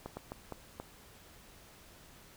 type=slowing click train; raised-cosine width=1 ms; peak=-26 dBFS; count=5; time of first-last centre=0.06-0.8 s; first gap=110 ms; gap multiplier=1.36; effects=pink hiss -57 dBFS RMS until 2.36 s